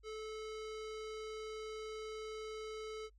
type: tone with low-pass filter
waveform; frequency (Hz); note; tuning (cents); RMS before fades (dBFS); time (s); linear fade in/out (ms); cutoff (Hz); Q
square; 434.7; A4; -21; -45; 0.03-3.1; 50; 5400; 1.1
effects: noise-tail reverb RT60 0.1 s tail -23 dB re dry + added 50 Hz sine -62 dBFS peak until 3.18 s